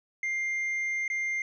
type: tone with dropouts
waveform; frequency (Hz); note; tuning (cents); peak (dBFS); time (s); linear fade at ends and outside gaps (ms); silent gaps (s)
triangle; 2100; C7; +6; -26; 0.23-1.42; 2; 1.079-1.1
effects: resampled to 16000 Hz